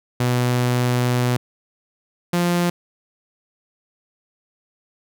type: tone pair in turn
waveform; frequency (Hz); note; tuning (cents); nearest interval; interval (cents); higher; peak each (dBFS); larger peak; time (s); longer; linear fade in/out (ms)
sawtooth; 123.47 / 174.61; B2 / F3; 0 / 0; tritone; 600; second; -13 / -13; neither; 0.2-1.37 / 2.33-2.7; first; 5
effects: none